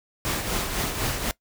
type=noise with tremolo; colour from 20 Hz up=pink; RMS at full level=-25 dBFS; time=0.25-1.31 s; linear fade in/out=0 ms; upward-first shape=triangle; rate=4 Hz; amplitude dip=55%; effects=noise-tail reverb RT60 0.1 s tail -20 dB re dry